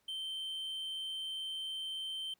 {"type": "tone with amplitude modulation", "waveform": "triangle", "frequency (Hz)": 3111, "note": "G7", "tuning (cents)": -14, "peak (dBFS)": -35, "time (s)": [0.08, 2.34], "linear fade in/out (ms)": 5, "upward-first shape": "sine", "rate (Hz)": 163, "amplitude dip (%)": 25, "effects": ["pink hiss -75 dBFS RMS until 2.39 s", "high-pass 80 Hz 12 dB/octave"]}